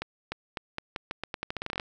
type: accelerating click train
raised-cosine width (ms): 0.3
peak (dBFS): -16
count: 18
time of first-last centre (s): 0.02-1.798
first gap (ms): 300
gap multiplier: 0.84
effects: none